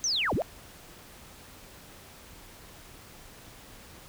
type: linear two-way sweep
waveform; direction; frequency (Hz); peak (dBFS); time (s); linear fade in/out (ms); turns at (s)
sine; down then up; 6350 to 43.65 to 735; -25; 0.04-0.42; 0; 0.34
effects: pink hiss -50 dBFS RMS until 4.08 s